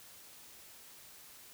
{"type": "silence", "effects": ["white hiss -55 dBFS RMS until 1.53 s"]}